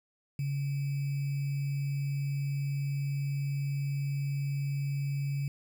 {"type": "tone with sample-and-hold", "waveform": "sine", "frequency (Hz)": 140, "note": "C#3", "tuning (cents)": 18, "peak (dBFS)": -29, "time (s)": [0.39, 5.48], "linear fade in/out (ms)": 2, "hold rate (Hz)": 2450, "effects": []}